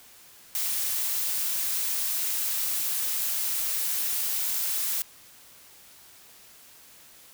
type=noise; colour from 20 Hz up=blue; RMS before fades=-28 dBFS; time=0.55-5.02 s; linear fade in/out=0 ms; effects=white hiss -52 dBFS RMS until 7.33 s